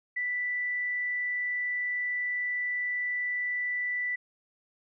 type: tone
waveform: sine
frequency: 1975.5 Hz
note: B6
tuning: in tune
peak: -28 dBFS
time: 0.16-4.16 s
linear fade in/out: 10 ms
effects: none